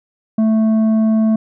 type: tone with tanh clipping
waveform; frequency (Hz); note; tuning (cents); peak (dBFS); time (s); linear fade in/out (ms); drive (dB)
sine; 220; A3; 0; -12; 0.38-1.36; 5; 7
effects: none